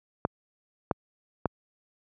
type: clicks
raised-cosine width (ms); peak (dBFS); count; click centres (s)
1; -10; 3; 0.251 / 0.912 / 1.457
effects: high-pass 80 Hz 12 dB/octave